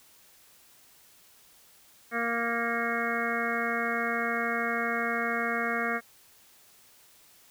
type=harmonic tone with a mistuned harmonic; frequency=233.1 Hz; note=A#3; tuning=in tune; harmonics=1 / 2 / 3 / 5 / 6 / 7 / 8 / 9; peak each=-35 / -35 / -35 / -35 / -35 / -35 / -35 / -35 dBFS; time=2.11-6.01 s; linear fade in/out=50 ms; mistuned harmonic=9; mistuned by=+62 cents; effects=white hiss -58 dBFS RMS until 7.5 s